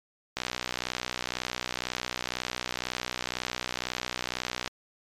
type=click train; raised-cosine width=0.2 ms; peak=-12 dBFS; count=268; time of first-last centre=0.37-4.676 s; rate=62 Hz; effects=MP3 96 kbps

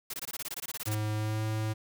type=noise bursts; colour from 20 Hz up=white; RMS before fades=-37 dBFS; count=15; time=0.1-0.949 s; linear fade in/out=5 ms; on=37 ms; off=21 ms
type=tone with pitch glide; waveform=square; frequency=107.1 to 108.97 Hz; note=A2 to A2; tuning=-46 to -16 cents; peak=-30 dBFS; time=0.86-1.74 s; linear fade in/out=20 ms; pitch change=+30 cents; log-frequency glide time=1.15-1.43 s
effects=none

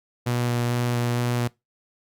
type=tone with vibrato; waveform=sawtooth; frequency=120.8 Hz; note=B2; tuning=38 cents flat; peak=-18 dBFS; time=0.26-1.48 s; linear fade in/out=10 ms; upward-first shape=square; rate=2.2 Hz; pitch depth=8 cents each way; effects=noise-tail reverb RT60 0.2 s tail -22 dB re dry + Opus 48 kbps

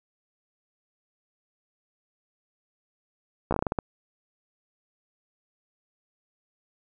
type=slowing click train; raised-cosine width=1 ms; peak=-11 dBFS; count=9; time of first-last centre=3.51-3.788 s; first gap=14 ms; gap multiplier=1.25; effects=none

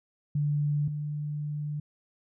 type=tone pair in turn; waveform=sine; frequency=146.83 / 148.45 Hz; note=D3 / D3; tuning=0 / +19 cents; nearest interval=unison; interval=19 cents; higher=second; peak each=-24 / -30 dBFS; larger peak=first; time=0.35-0.88 / 0.88-1.8 s; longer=second; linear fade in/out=5 ms; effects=none

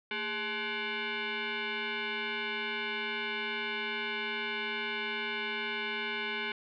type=tone with frequency modulation; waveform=sine; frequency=411.4 Hz; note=G#4; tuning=16 cents flat; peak=-32 dBFS; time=0.11-6.52 s; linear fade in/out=2 ms; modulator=637 Hz; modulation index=4.4; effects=none

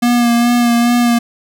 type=tone with vibrato; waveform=square; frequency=238.5 Hz; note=A#3; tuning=40 cents sharp; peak=-10 dBFS; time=0.02-1.19 s; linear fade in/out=10 ms; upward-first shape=sine; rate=2.4 Hz; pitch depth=23 cents each way; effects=none

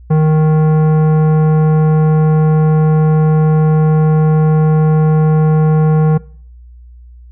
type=tone with tanh clipping; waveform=sine; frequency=155.56 Hz; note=D#3; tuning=in tune; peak=-9 dBFS; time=0.1-6.18 s; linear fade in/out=10 ms; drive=14 dB; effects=noise-tail reverb RT60 0.5 s tail -21 dB re dry + added 60 Hz sine -34 dBFS peak until 7.31 s

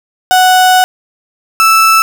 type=tone pair in turn; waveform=35% pulse; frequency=740 / 1318.5 Hz; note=F#5 / E6; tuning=0 / 0 cents; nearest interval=minor seventh; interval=1000 cents; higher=second; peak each=-3 dBFS; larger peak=neither; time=0.31-0.84 / 1.6-2.02 s; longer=first; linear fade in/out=0 ms; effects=none

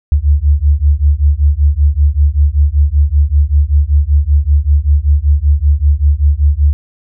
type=beating tone pair; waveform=sine; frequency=70.3 / 75.5 Hz; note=C#2 / D2; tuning=+25 / +48 cents; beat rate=5.2 Hz; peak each=-10 dBFS; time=0.12-6.73 s; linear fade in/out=0 ms; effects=none

